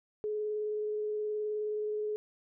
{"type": "tone with vibrato", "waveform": "sine", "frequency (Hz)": 423.8, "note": "G#4", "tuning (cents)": 35, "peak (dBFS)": -31, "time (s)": [0.24, 2.16], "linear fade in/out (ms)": 0, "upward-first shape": "sine", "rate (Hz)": 19, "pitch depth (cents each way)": 12, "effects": []}